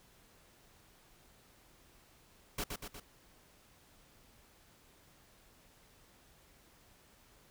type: noise with echo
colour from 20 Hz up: pink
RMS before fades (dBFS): -37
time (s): 2.58-2.64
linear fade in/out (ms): 5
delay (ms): 120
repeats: 3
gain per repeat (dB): -4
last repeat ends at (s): 3
effects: pink hiss -64 dBFS RMS until 7.5 s